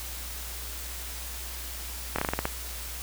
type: slowing click train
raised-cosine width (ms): 0.5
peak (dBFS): -11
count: 8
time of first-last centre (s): 2.16-2.454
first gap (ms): 25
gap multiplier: 1.17
effects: added 60 Hz sine -39 dBFS peak until 3.02 s + white hiss -39 dBFS RMS until 3.02 s